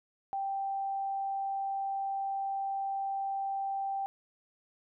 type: tone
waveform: sine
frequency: 784 Hz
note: G5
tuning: in tune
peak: -31 dBFS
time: 0.33-4.06 s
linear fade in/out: 0 ms
effects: none